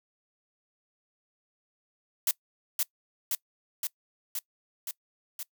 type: noise with echo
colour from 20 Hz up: blue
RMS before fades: -25 dBFS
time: 2.27-2.31 s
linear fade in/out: 2 ms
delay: 520 ms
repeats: 6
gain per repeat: -2 dB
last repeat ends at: 5.43 s
effects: noise-tail reverb RT60 0.1 s tail -23 dB re dry